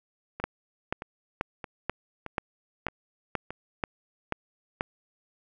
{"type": "two click trains", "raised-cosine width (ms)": 0.5, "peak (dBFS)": [-12, -21], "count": [10, 6], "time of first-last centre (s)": [[0.44, 4.809], [0.4, 3.506]], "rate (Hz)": [2.06, 1.61], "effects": []}